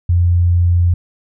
sine tone, 87.31 Hz, F2, in tune, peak -9 dBFS, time 0.09-0.94 s, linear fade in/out 5 ms, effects none

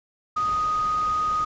sine tone in noise, 1244.5 Hz, D#6, in tune, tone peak -21 dBFS, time 0.36-1.45 s, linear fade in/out 10 ms, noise pink, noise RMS -39 dBFS, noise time 0.36-1.45 s, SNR +15 dB, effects resampled to 16000 Hz

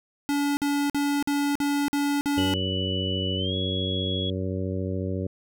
square tone bursts, 286 Hz, D4, 46 cents flat, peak -23 dBFS, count 7, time 0.29-2.538 s, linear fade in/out 0 ms, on 280 ms, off 48 ms
harmonic tone, 94 Hz, F#2, 28 cents sharp, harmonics 1 / 2 / 3 / 4 / 5 / 6, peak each -29 / -32 / -34 / -35 / -36 / -37 dBFS, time 2.37-5.27 s, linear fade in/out 5 ms
sine tone with pitch glide, 2960 to 3342 Hz, F#7 to G#7, 0 to +10 cents, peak -29 dBFS, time 2.38-4.3 s, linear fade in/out 2 ms, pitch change +210 cents, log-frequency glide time 3.36-3.54 s
effects none

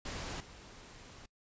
pink noise with level steps, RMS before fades -41 / -53 dBFS, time 0.05-1.26 s, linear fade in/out 5 ms, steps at 0.4 s, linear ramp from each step 5 ms, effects noise-tail reverb RT60 0.1 s tail -23 dB re dry + resampled to 16000 Hz

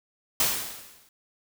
white noise with exponential decay, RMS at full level -21 dBFS, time 0.4-1.09 s, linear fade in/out 2 ms, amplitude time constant 150 ms, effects none

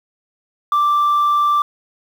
sine tone, 1174.7 Hz, D6, in tune, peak -10 dBFS, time 0.72-1.62 s, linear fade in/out 2 ms, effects tanh soft clip ceiling -11 dBFS + 7-bit

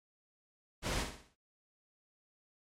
pink noise with echo, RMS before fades -35 dBFS, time 0.82-1.06 s, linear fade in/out 50 ms, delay 60 ms, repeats 5, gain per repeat -7 dB, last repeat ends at 1.36 s, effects low-pass 8000 Hz 12 dB/octave + MP3 64 kbps

